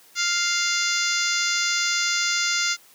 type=harmonic tone; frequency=698.5 Hz; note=F5; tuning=in tune; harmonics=2 / 3 / 4 / 5 / 6 / 7 / 8 / 9 / 10; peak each=-27 / -27 / -32 / -31 / -32 / -28 / -33 / -30 / -31 dBFS; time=0.15-2.77 s; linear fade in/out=50 ms; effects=white hiss -53 dBFS RMS until 2.94 s + high-pass 150 Hz 12 dB/octave